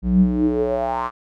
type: tone with band-pass filter sweep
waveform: square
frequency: 61.1 Hz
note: B1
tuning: 18 cents flat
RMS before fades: -19 dBFS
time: 0.02-1.11 s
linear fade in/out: 50 ms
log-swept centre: 130 to 1200 Hz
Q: 6.7
effects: none